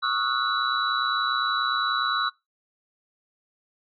sine tone cluster, 1110 / 1240 / 1340 / 1467 / 3928 Hz, C#6 / D#6 / E6 / F#6 / B7, +2 / -6 / +28 / -15 / -10 cents, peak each -29 dBFS, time 0.02-2.3 s, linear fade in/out 20 ms, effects noise-tail reverb RT60 0.2 s tail -22 dB re dry

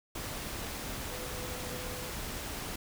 sine tone in noise, 500 Hz, B4, 21 cents sharp, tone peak -45 dBFS, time 1.11-2.1 s, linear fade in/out 5 ms, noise pink, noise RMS -39 dBFS, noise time 0.15-2.76 s, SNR -9 dB, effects none

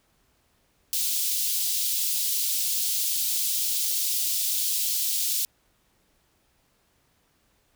white high-pass noise, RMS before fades -26 dBFS, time 0.93-5.45 s, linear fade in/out 0 ms, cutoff 3300 Hz, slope 24 dB/octave, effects pink hiss -67 dBFS RMS until 7.75 s

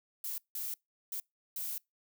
violet noise bursts at uneven times, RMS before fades -38 dBFS, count 4, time 0.24-0.38 / 0.55-0.74 / 1.12-1.2 / 1.56-1.78 s, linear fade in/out 2 ms, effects noise-tail reverb RT60 0.2 s tail -26 dB re dry

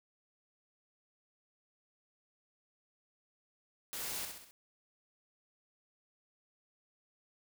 white noise with echo, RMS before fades -41 dBFS, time 3.93-4.25 s, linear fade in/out 0 ms, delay 65 ms, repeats 4, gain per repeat -5 dB, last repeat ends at 4.51 s, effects none

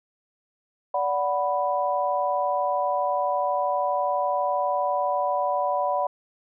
sine chord, B minor, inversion first, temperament equal with one note detuned, 579.6 / 740 / 987.8 Hz, D5 / F#5 / B5, -23 / 0 / 0 cents, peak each -26 dBFS, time 0.94-6.07 s, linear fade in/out 5 ms, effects none

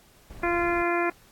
brown noise, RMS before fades -41 dBFS, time 0.3-0.82 s, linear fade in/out 0 ms
harmonic tone, 345.4 Hz, F4, 19 cents flat, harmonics 1 / 2 / 3 / 4 / 5 / 6 / 7, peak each -26 / -29 / -31 / -32 / -33 / -34 / -34 dBFS, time 0.43-1.1 s, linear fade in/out 5 ms
effects pink hiss -57 dBFS RMS until 1.31 s + AAC 64 kbps

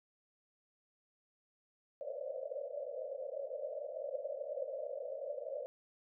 white band-pass noise, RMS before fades -42 dBFS, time 2.01-5.66 s, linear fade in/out 0 ms, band 510 to 610 Hz, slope 96 dB/octave, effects none

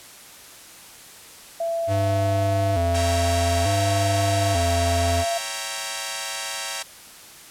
sine tone with pitch glide, 669 to 681.5 Hz, E5 to F5, +25 to -43 cents, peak -22 dBFS, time 1.6-5.38 s, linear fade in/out 5 ms, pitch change +32 cents, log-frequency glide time 1.83-3.43 s
square tone with vibrato, 93.2 Hz, F#2, 13 cents sharp, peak -22 dBFS, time 1.87-5.25 s, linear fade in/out 50 ms, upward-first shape square, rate 0.56 Hz, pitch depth 130 cents each way
5% pulse chord, C# diminished seventh, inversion none, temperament equal, 554.4 / 659.3 / 784 / 932.3 Hz, C#5 / E5 / G5 / Bb5, 0 / 0 / 0 / 0 cents, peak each -24 / -23 / -21 / -20 dBFS, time 2.94-6.83 s, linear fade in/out 10 ms
effects white hiss -44 dBFS RMS until 7.5 s + low-pass 12000 Hz 12 dB/octave

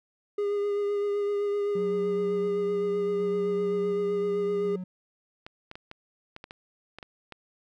triangle tone with vibrato, 408 Hz, G#4, 31 cents flat, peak -23 dBFS, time 0.38-4.76 s, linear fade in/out 5 ms, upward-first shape triangle, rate 7.8 Hz, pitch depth 21 cents each way
triangle tone with tremolo, 183.3 Hz, F#3, 16 cents flat, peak -31 dBFS, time 1.75-4.84 s, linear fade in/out 5 ms, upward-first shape square, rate 0.69 Hz, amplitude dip 25%
clicks, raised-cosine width 0.3 ms, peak -25 dBFS, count 10, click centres 5.465 / 5.714 / 5.755 / 5.914 / 6.364 / 6.441 / 6.509 / 6.986 / 7.028 / 7.323 s
effects none

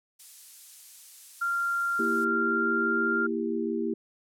violet noise, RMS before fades -42 dBFS, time 0.19-2.25 s, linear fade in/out 10 ms
sine tone with pitch glide, 1387 to 1395.8 Hz, F6 to F6, -12 to -1 cents, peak -25 dBFS, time 1.41-3.27 s, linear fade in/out 10 ms, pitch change +11 cents, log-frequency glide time 2.37-3.14 s
sine chord, E diminished, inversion second, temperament equal with one note detuned, 233.1 / 329.6 / 395.6 Hz, Bb3 / E4 / G4, 0 / 0 / +16 cents, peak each -31 dBFS, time 1.99-3.94 s, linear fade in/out 5 ms
effects low-pass 10000 Hz 12 dB/octave

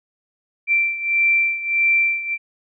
sine beating tone pair, 2349 / 2350.6 Hz, D7 / D7, 0 / +1 cents, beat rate 1.6 Hz, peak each -17 / -21 dBFS, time 0.67-2.38 s, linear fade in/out 50 ms, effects none

